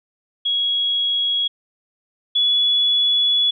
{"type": "tone pair in turn", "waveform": "sine", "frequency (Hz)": [3322, 3404], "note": ["G#7", "G#7"], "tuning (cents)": [0, 42], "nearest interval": "unison", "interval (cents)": 42, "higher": "second", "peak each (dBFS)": [-17, -14], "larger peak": "second", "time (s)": [[0.45, 1.48], [2.35, 3.51]], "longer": "second", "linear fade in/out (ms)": 10, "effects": []}